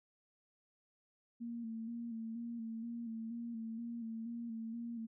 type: tone with vibrato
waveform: sine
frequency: 229.8 Hz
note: A#3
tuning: 25 cents flat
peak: -40 dBFS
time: 1.4-5.07 s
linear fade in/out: 20 ms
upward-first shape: square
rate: 2.1 Hz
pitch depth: 36 cents each way
effects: none